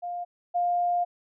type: tone pair in turn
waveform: sine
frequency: 704 / 704 Hz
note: F5 / F5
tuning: +14 / +14 cents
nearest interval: unison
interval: 0 cents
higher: neither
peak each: -30 / -22 dBFS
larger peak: second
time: 0.02-0.25 / 0.54-1.05 s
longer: second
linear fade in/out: 20 ms
effects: none